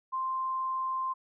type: tone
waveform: sine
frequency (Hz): 1046.5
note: C6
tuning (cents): 0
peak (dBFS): -29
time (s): 0.12-1.14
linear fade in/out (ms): 20
effects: none